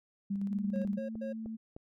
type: tone with tremolo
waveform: sine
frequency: 198.7 Hz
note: G3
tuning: 24 cents sharp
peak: -30 dBFS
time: 0.3-0.99 s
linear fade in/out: 10 ms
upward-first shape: square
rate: 8.7 Hz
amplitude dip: 30%
type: tone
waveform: sine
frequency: 222.4 Hz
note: A3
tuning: 19 cents sharp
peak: -37 dBFS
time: 0.49-1.57 s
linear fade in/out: 20 ms
type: tone bursts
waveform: triangle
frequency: 543 Hz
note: C#5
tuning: 36 cents flat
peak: -35 dBFS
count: 3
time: 0.73-1.33 s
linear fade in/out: 10 ms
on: 120 ms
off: 120 ms
type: click train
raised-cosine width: 2 ms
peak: -32 dBFS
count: 4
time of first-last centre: 0.85-1.765 s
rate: 3.28 Hz
effects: none